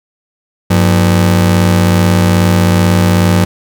40% pulse ring-modulated tone, 138.59 Hz, C#3, in tune, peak -3 dBFS, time 0.7-3.45 s, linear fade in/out 10 ms, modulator 41.2 Hz, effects none

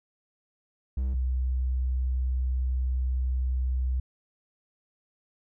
triangle / sine tone pair in turn, 64.5 / 63.65 Hz, C2 / C2, -24 / -47 cents, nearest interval unison, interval 23 cents, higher first, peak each -23 / -24 dBFS, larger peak first, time 0.97-1.14 / 1.14-4 s, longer second, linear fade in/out 5 ms, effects none

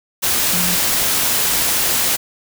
sine tone in noise, 178.3 Hz, F3, 36 cents sharp, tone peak -23 dBFS, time 0.52-0.76 s, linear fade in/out 20 ms, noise white, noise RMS -17 dBFS, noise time 0.22-2.17 s, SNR -9 dB, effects none

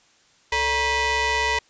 sawtooth ring-modulated tone, 509 Hz, C5, 48 cents flat, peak -13 dBFS, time 0.52-1.59 s, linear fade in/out 5 ms, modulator 1460 Hz, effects white hiss -58 dBFS RMS until 1.69 s + resampled to 16000 Hz

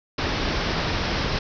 pink low-pass noise, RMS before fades -25 dBFS, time 0.18-1.39 s, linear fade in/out 5 ms, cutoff 5600 Hz, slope 96 dB/octave, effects none

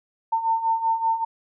sine beating tone pair, 900 / 905.2 Hz, A5 / A5, +39 / +49 cents, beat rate 5.2 Hz, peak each -26 / -21 dBFS, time 0.32-1.25 s, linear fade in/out 10 ms, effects none

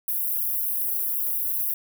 white high-pass noise, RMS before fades -26 dBFS, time 0.08-1.74 s, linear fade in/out 2 ms, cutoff 11000 Hz, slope 48 dB/octave, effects none

